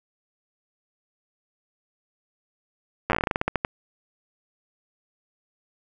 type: slowing click train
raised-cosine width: 0.5 ms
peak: -7 dBFS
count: 16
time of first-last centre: 3.1-3.649 s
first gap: 9 ms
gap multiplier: 1.18
effects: none